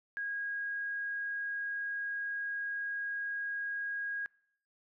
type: tone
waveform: sine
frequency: 1639 Hz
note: G#6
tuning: 23 cents flat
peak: -34 dBFS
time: 0.17-4.26 s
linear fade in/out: 0 ms
effects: noise-tail reverb RT60 0.7 s tail -25 dB re dry